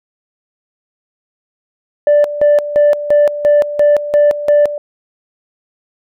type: tone with tremolo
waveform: sine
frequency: 587.3 Hz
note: D5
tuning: in tune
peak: -4 dBFS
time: 2.07-4.78 s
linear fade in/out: 2 ms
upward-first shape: square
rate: 2.9 Hz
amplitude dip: 80%
effects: tanh soft clip ceiling -4 dBFS